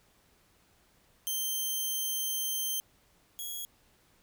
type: tone pair in turn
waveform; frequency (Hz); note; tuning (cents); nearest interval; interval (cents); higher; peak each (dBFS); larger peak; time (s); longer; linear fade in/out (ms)
5% pulse; 3136 / 3322; G7 / G#7; 0 / 0; minor second; 100; second; -22 / -28; first; 1.27-2.8 / 3.39-3.65; first; 0
effects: pink hiss -66 dBFS RMS until 4.22 s